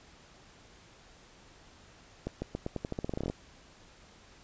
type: accelerating click train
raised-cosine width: 2 ms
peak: -20 dBFS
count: 17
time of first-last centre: 2.27-3.3 s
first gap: 150 ms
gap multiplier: 0.87
effects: pink hiss -57 dBFS RMS until 4.43 s + resampled to 16000 Hz